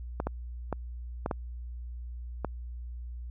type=clicks; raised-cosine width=1 ms; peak=-16 dBFS; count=6; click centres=0.201 / 0.27 / 0.727 / 1.261 / 1.312 / 2.447 s; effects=added 60 Hz sine -37 dBFS peak until 3.3 s